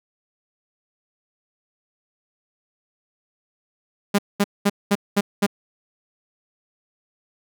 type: tone bursts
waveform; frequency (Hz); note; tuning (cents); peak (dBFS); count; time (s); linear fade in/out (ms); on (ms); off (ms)
sawtooth; 202.2; G#3; -46; -11; 6; 4.14-5.466; 10; 46; 210
effects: none